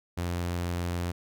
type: tone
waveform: sawtooth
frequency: 87.31 Hz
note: F2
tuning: in tune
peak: -25 dBFS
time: 0.17-1.12 s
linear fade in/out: 10 ms
effects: none